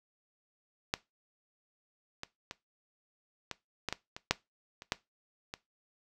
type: clicks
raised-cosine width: 0.2 ms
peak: -11 / -21 / -22 / -19 / -15 / -15 / -24 / -7 / -28 / -11 / -21 dBFS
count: 11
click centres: 0.939 / 2.234 / 2.511 / 3.513 / 3.887 / 3.926 / 4.165 / 4.31 / 4.821 / 4.921 / 5.539 s
effects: noise-tail reverb RT60 0.2 s tail -19 dB re dry